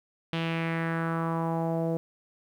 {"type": "tone with low-pass filter sweep", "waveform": "sawtooth", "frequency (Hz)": 164.81, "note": "E3", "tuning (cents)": 0, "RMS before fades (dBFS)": -29, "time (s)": [0.33, 1.97], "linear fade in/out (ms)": 0, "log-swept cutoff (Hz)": [3200, 550], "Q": 3, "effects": ["10-bit"]}